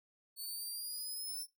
10% pulse exponential sweep, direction up, 4435 to 5370 Hz, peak -34 dBFS, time 0.36-1.47 s, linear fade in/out 50 ms, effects noise-tail reverb RT60 0.2 s tail -20 dB re dry

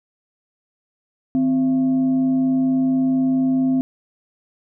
sine tone with frequency modulation, 260.2 Hz, C4, 9 cents flat, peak -15 dBFS, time 1.35-3.81 s, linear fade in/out 0 ms, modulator 416 Hz, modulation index 0.26, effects none

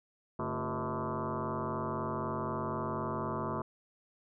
sine tone with frequency modulation, 395.8 Hz, G4, 17 cents sharp, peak -32 dBFS, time 0.39-3.62 s, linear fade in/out 5 ms, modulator 124 Hz, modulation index 6.6, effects none

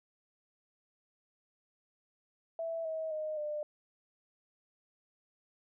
sine tone with pitch steps, 659.3 / 638.7 / 618.7 / 599.4 Hz, E5 / D#5 / D#5 / D5, 0 / +45 / -10 / +35 cents, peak -34 dBFS, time 2.59-3.63 s, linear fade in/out 2 ms, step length 260 ms, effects none

